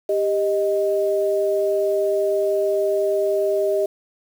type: tone pair together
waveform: sine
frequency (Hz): 395.9 / 622.3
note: G4 / D#5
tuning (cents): +17 / 0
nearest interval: minor sixth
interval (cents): 783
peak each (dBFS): -20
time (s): 0.09-3.86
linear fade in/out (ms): 5
effects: 7-bit